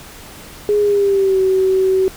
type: tone with pitch glide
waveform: sine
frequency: 415.3 to 378.6 Hz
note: G#4 to F#4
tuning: 0 to +40 cents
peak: -11 dBFS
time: 0.69-2.08 s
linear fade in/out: 0 ms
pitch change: -160 cents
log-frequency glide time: 0.79-1.4 s
effects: pink hiss -37 dBFS RMS until 2.16 s